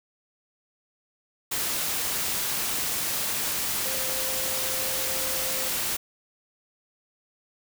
sine tone in noise, 523.3 Hz, C5, in tune, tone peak -37 dBFS, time 3.85-5.69 s, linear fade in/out 10 ms, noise white, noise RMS -28 dBFS, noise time 1.51-5.97 s, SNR -12 dB, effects none

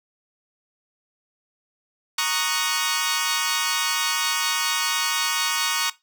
10% pulse chord, D# minor seventh, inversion second, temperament equal, 932.3 / 1108.7 / 1244.5 / 1480 Hz, A#5 / C#6 / D#6 / F#6, 0 / 0 / 0 / 0 cents, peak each -19 / -17 / -20 / -19 dBFS, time 2.18-5.9 s, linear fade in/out 5 ms, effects noise-tail reverb RT60 0.2 s tail -18 dB re dry

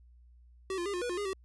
square tone with pitch steps, 381.6 / 347.6 / 403.3 / 356.4 / 486.2 / 355 / 409.7 / 382.8 Hz, G4 / F4 / G4 / F4 / B4 / F4 / G#4 / G4, -47 / -8 / +49 / +35 / -27 / +28 / -24 / -41 cents, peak -33 dBFS, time 0.7-1.332 s, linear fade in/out 2 ms, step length 79 ms, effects added 60 Hz sine -55 dBFS peak until 1.44 s + resampled to 24000 Hz

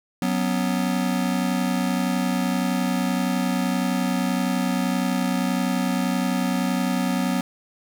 square chord, F# suspended fourth, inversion none, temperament just, 185 / 246.7 / 277.5 Hz, F#3 / B3 / C#4, 0 / -2 / +2 cents, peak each -25 / -25 / -30 dBFS, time 0.22-7.41 s, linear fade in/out 2 ms, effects 9-bit

